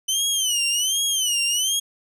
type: tone with vibrato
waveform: 20% pulse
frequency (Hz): 3023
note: F#7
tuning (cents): +36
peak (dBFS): -14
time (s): 0.08-1.8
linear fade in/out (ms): 10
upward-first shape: sine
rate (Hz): 1.3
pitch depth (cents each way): 150
effects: none